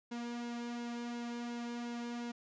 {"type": "tone with flanger", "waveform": "sawtooth", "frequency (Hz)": 238.1, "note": "A#3", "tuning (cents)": 37, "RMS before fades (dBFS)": -41, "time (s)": [0.11, 2.32], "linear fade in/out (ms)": 10, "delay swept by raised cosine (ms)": [1.6, 2.7], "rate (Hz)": 2.8, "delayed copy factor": -0.65, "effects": ["resampled to 16000 Hz"]}